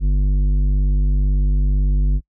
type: tone with tanh clipping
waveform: triangle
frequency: 49 Hz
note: G1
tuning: in tune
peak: -15 dBFS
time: 0-2.21 s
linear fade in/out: 50 ms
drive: 14 dB
effects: noise-tail reverb RT60 0.1 s tail -26 dB re dry